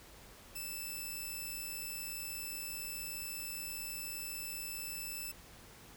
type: tone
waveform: 5% pulse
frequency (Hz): 2637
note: E7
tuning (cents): 0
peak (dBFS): -31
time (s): 0.55-5.32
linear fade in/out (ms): 10
effects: added 50 Hz sine -65 dBFS peak until 5.96 s + pink hiss -56 dBFS RMS until 5.96 s